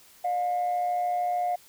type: tone pair together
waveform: sine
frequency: 599.6 / 713 Hz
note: D5 / F5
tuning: +36 / +36 cents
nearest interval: minor third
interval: 300 cents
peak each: -33 / -23 dBFS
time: 0.24-1.56 s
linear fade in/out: 10 ms
effects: tanh soft clip ceiling -21 dBFS + white hiss -55 dBFS RMS until 1.68 s